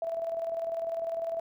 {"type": "tone with tremolo", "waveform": "sine", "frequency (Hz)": 663, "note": "E5", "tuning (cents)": 10, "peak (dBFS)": -28, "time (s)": [0.02, 1.4], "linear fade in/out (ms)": 2, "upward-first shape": "square", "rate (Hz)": 20, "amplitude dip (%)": 45, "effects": []}